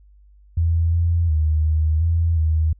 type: tone with pitch steps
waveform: sine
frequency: 83.1 / 84.7 / 77.6 / 78.2 / 83.3 / 79.2 Hz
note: E2 / E2 / D#2 / D#2 / E2 / D#2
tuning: +15 / +48 / -4 / +9 / +19 / +31 cents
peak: -15 dBFS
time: 0.57-2.73 s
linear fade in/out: 5 ms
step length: 360 ms
effects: added 50 Hz sine -47 dBFS peak until 2.79 s